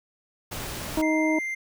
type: noise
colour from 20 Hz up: pink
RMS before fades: -34 dBFS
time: 0.51-1.02 s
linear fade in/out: 10 ms
type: harmonic tone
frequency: 313.7 Hz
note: D#4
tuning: 14 cents sharp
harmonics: 1 / 2 / 3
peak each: -22 / -28 / -32 dBFS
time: 0.97-1.39 s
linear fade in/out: 5 ms
type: tone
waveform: triangle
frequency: 2093 Hz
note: C7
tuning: in tune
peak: -26 dBFS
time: 1.02-1.55 s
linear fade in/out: 10 ms
effects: none